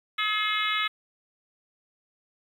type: harmonic tone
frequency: 425.6 Hz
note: G#4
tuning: 42 cents sharp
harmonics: 3 / 4 / 5 / 6 / 7 / 8 / 9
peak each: -29 / -34 / -29 / -35 / -35 / -33 / -34 dBFS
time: 0.18-0.88 s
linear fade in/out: 10 ms
effects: 9-bit